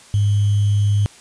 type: tone with sample-and-hold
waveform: sine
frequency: 102.4 Hz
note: G#2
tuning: 24 cents flat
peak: -13 dBFS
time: 0.14-1.06 s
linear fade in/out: 0 ms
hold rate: 3150 Hz
effects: white hiss -45 dBFS RMS until 1.2 s + resampled to 22050 Hz